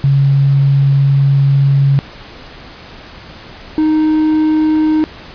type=tone pair in turn; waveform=sine / triangle; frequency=138.59 / 310.5 Hz; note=C#3 / D#4; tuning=0 / -3 cents; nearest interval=octave + major second; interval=1397 cents; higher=second; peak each=-7 dBFS; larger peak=neither; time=0.04-1.99 / 3.78-5.04 s; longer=first; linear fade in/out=0 ms; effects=pink hiss -34 dBFS RMS until 5.34 s + resampled to 11025 Hz